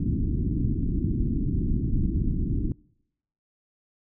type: low-pass noise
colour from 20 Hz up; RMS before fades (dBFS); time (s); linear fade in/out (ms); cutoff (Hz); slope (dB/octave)
pink; -25; 0-2.72; 2; 320; 48
effects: noise-tail reverb RT60 0.8 s tail -25 dB re dry